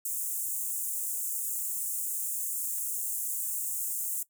pink high-pass noise, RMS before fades -33 dBFS, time 0.05-4.23 s, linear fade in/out 5 ms, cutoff 7300 Hz, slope 48 dB/octave, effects noise-tail reverb RT60 0.1 s tail -18 dB re dry

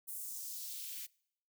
blue noise with high-pass filter sweep, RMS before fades -44 dBFS, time 0.07-1.07 s, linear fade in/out 20 ms, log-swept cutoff 10000 to 2200 Hz, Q 1.5, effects noise-tail reverb RT60 0.7 s tail -25 dB re dry

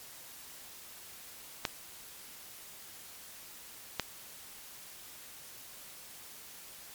clicks, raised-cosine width 0.2 ms, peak -12 dBFS, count 2, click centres 1.652 / 3.997 s, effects white hiss -50 dBFS RMS until 6.94 s + MP3 96 kbps

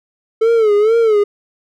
triangle tone with vibrato, 436.3 Hz, A4, 15 cents flat, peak -7 dBFS, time 0.41-1.24 s, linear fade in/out 10 ms, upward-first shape sine, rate 2.2 Hz, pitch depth 110 cents each way, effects none

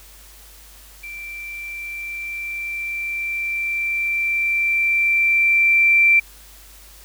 sine tone with level ramp, 2349 Hz, D7, in tune, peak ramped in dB -31 to -10 dBFS, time 1.03-6.2 s, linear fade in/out 10 ms, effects added 50 Hz sine -46 dBFS peak until 7.04 s + white hiss -46 dBFS RMS until 7.04 s

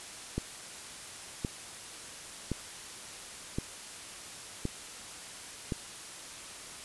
click train, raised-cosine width 3 ms, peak -18 dBFS, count 6, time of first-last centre 0.38-5.722 s, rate 0.936 Hz, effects white hiss -45 dBFS RMS until 6.84 s + resampled to 24000 Hz

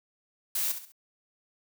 blue noise with echo, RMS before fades -29 dBFS, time 0.55-0.72 s, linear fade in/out 5 ms, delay 67 ms, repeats 3, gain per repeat -9 dB, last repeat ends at 0.921 s, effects none

